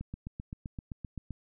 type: click train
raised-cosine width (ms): 5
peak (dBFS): -26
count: 11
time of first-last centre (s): 0.01-1.307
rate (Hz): 7.71
effects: none